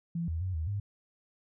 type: tone with pitch steps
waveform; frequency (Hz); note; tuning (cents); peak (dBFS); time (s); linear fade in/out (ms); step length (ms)
sine; 168.6 / 81.6 / 92.9 / 79.3 / 101.2; E3 / E2 / F#2 / D#2 / G#2; +39 / -17 / +7 / +33 / -44; -30; 0.15-0.8; 5; 130
effects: none